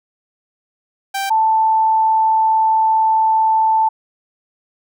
sawtooth / sine tone pair in turn, 784 / 882.3 Hz, G5 / A5, 0 / +5 cents, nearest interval major second, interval 205 cents, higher second, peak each -15 / -11 dBFS, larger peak second, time 1.14-1.3 / 1.3-3.89 s, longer second, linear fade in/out 10 ms, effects none

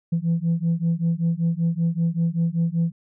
sine beating tone pair, 164.81 / 170.01 Hz, E3 / F3, 0 / -46 cents, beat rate 5.2 Hz, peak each -21 dBFS, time 0.12-2.92 s, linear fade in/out 10 ms, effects tanh soft clip ceiling -15 dBFS

